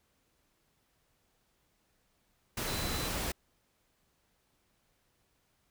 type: tone in noise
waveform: sine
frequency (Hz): 4007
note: B7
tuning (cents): +24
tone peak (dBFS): -42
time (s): 2.67-3.08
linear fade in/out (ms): 5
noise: pink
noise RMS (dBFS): -35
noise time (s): 2.57-3.32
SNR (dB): -10
effects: pink hiss -74 dBFS RMS until 5.7 s